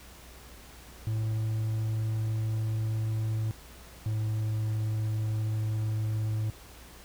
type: tone pair in turn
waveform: triangle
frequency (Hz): 110 / 108.61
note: A2 / A2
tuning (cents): 0 / -22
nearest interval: unison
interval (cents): 22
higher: first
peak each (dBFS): -25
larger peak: neither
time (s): 1.07-3.51 / 4.06-6.5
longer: neither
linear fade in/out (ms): 0
effects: added 60 Hz sine -51 dBFS peak until 7.04 s + pink hiss -51 dBFS RMS until 7.04 s